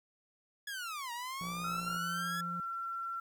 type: linear two-way sweep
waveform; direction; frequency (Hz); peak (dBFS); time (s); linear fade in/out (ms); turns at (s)
sawtooth; down then up; 1700 to 932.3 to 1700; -35; 0.67-2.41; 5; 1.12
type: tone with vibrato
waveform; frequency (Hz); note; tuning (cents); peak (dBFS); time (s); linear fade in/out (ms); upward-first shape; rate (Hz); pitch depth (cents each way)
triangle; 173.4; F3; -12; -39; 1.41-2.6; 0; triangle; 2.8; 16
type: click train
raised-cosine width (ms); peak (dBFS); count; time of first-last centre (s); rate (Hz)
1; -37; 34; 1.42-1.964; 60.7
type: tone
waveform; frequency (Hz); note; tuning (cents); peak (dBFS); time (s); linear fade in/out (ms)
sine; 1357; E6; +50; -36; 1.64-3.2; 5
effects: 11-bit